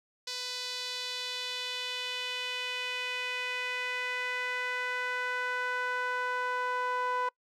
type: tone with band-pass filter sweep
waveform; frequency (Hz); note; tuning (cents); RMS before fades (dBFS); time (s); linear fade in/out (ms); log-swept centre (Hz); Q
sawtooth; 498.6; B4; +16; -34; 0.27-7.29; 5; 4600 to 1100; 2.5
effects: noise-tail reverb RT60 0.1 s tail -25 dB re dry